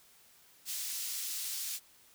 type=high-pass noise; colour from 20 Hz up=pink; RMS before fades=-38 dBFS; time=0.65-1.8 s; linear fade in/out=50 ms; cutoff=4700 Hz; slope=12 dB/octave; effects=white hiss -62 dBFS RMS until 2.14 s